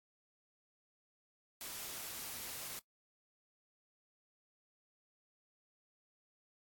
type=noise; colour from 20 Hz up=white; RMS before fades=-45 dBFS; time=1.61-2.79 s; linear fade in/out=0 ms; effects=noise-tail reverb RT60 0.1 s tail -21 dB re dry + AAC 64 kbps